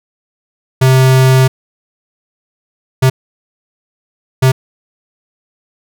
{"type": "tone bursts at uneven times", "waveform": "square", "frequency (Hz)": 130.81, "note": "C3", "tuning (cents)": 0, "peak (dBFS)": -6, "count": 3, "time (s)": [[0.81, 1.48], [3.02, 3.1], [4.42, 4.52]], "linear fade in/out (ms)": 10, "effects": []}